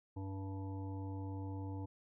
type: harmonic tone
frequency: 96.7 Hz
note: G2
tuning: 23 cents flat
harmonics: 1 / 3 / 5 / 7 / 9 / 10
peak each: -41 / -46 / -54 / -61 / -54 / -62 dBFS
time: 0.16-1.86 s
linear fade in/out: 10 ms
effects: none